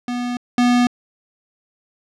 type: tone pair in turn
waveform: square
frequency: 244.4 / 244.4 Hz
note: B3 / B3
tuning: -18 / -18 cents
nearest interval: unison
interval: 0 cents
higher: neither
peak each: -22 / -13 dBFS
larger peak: second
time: 0.08-0.37 / 0.58-0.87 s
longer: neither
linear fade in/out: 2 ms
effects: low-pass 6000 Hz 12 dB/octave